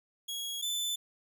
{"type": "tone pair in turn", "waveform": "sawtooth", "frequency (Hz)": [3319, 3516], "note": ["G#7", "A7"], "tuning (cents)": [-2, -2], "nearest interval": "minor second", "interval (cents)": 100, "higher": "second", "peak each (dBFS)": [-32, -28], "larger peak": "second", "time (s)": [[0.28, 0.62], [0.62, 0.96]], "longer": "neither", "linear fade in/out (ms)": 10, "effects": []}